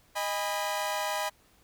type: chord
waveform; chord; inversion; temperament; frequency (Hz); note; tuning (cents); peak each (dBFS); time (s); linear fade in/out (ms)
sawtooth; G# minor; second; equal with one note detuned; 622.3 / 814 / 987.8; D#5 / G#5 / B5; 0 / -35 / 0; -30; 0.15-1.3; 20
effects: pink hiss -63 dBFS RMS until 1.63 s